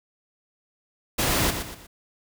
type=noise with echo; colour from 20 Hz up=pink; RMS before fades=-23 dBFS; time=1.18-1.51 s; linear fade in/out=10 ms; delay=120 ms; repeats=3; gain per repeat=-8 dB; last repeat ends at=1.87 s; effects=none